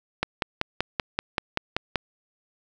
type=click train; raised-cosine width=0.3 ms; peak=-7 dBFS; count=10; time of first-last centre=0.23-1.957 s; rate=5.21 Hz; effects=none